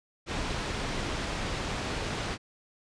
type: low-pass noise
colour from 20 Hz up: pink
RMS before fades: -33 dBFS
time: 0.26-2.38 s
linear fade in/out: 50 ms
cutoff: 5100 Hz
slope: 12 dB/octave
effects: resampled to 22050 Hz